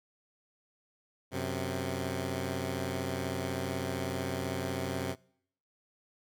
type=tone pair together; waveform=10% pulse; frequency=92.5 / 130.81 Hz; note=F#2 / C3; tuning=0 / 0 cents; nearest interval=tritone; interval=600 cents; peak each=-27 dBFS; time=1.31-5.16 s; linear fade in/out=50 ms; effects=noise-tail reverb RT60 0.7 s tail -25 dB re dry